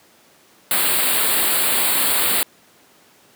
white band-stop noise, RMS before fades -18 dBFS, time 0.71-2.43 s, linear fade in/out 0 ms, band 4600 to 7700 Hz, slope 96 dB/octave, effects pink hiss -52 dBFS RMS until 3.35 s + high-pass 200 Hz 12 dB/octave

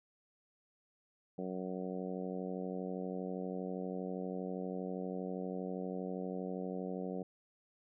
harmonic tone, 92.5 Hz, F#2, in tune, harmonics 2 / 3 / 4 / 5 / 6 / 7 / 8, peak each -41 / -45 / -46 / -44 / -47 / -51 / -51 dBFS, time 1.38-7.23 s, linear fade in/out 5 ms, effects none

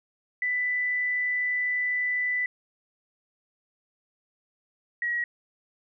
sine tone pair in turn, 1988 / 1908.1 Hz, B6 / A#6, +11 / +40 cents, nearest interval minor second, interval 71 cents, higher first, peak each -24 / -25 dBFS, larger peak first, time 0.42-2.46 / 5.02-5.24 s, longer first, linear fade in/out 2 ms, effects none

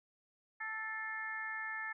harmonic tone with a mistuned harmonic, 440 Hz, A4, in tune, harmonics 2 / 3 / 4 / 5, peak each -48 / -47 / -40 / -46 dBFS, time 0.6-1.93 s, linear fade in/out 10 ms, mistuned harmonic 5, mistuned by -49 cents, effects none

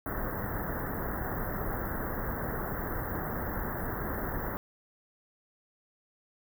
pink band-stop noise, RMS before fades -34 dBFS, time 0.06-4.57 s, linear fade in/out 0 ms, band 1900 to 13000 Hz, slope 96 dB/octave, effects none

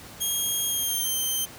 5% pulse tone with pitch glide, 3250 to 3116 Hz, G#7 to G7, -38 to -11 cents, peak -17 dBFS, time 0.2-1.46 s, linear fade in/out 20 ms, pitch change -73 cents, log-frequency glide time 0.69-1.16 s, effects pink hiss -44 dBFS RMS until 1.58 s + high-pass 60 Hz 12 dB/octave

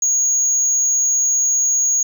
sine tone, 6645 Hz, G#8, in tune, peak -11 dBFS, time 0.02-2.03 s, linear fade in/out 5 ms, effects tanh soft clip ceiling -13 dBFS

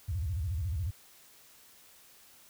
sine tone with vibrato, 83.6 Hz, E2, 25 cents sharp, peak -30 dBFS, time 0.08-0.91 s, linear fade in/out 10 ms, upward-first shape square, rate 14 Hz, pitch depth 270 cents each way, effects white hiss -58 dBFS RMS until 2.49 s

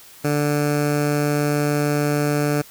15% pulse tone with notch filter, 146.8 Hz, D3, in tune, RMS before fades -20 dBFS, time 0.24-2.62 s, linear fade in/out 10 ms, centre 3400 Hz, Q 1.8, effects white hiss -45 dBFS RMS until 2.7 s

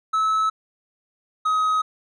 triangle tone pair in turn, 1299 / 1264.9 Hz, E6 / D#6, -26 / +28 cents, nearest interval unison, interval 46 cents, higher first, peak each -16 dBFS, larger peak neither, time 0.13-0.5 / 1.45-1.82 s, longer neither, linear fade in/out 10 ms, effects resampled to 22050 Hz

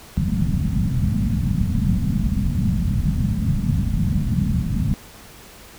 white low-pass noise, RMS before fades -20 dBFS, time 0.17-4.94 s, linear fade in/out 0 ms, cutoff 220 Hz, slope 48 dB/octave, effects pink hiss -43 dBFS RMS until 5.78 s

